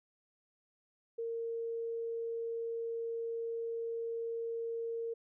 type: tone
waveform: sine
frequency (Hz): 460.3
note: A#4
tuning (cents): -22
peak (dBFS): -35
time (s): 1.18-5.14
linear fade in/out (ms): 10
effects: none